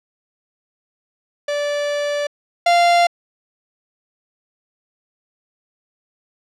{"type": "tone pair in turn", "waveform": "45% pulse", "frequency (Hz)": [582, 693.9], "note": ["D5", "F5"], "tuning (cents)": [-16, -11], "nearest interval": "minor third", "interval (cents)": 305, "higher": "second", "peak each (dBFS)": [-19, -11], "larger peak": "second", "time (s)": [[1.48, 2.27], [2.66, 3.07]], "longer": "first", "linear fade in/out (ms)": 5, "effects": ["low-pass 6000 Hz 12 dB/octave"]}